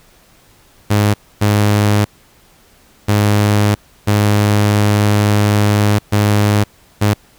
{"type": "tone bursts at uneven times", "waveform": "sawtooth", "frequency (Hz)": 103.83, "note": "G#2", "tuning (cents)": 0, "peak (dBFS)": -6, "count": 6, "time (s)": [[0.9, 1.14], [1.41, 2.05], [3.08, 3.75], [4.07, 5.99], [6.12, 6.64], [7.01, 7.14]], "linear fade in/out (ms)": 10, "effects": ["pink hiss -49 dBFS RMS until 7.38 s"]}